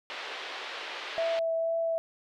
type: band-pass noise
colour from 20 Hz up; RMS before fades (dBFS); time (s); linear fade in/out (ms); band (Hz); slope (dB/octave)
white; -39; 0.1-1.39; 0; 390 to 3600; 24
type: tone with vibrato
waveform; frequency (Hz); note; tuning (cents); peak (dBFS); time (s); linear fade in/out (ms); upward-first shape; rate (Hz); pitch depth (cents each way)
sine; 659.3; E5; 0; -26; 1.18-1.98; 0; triangle; 2.1; 12
effects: none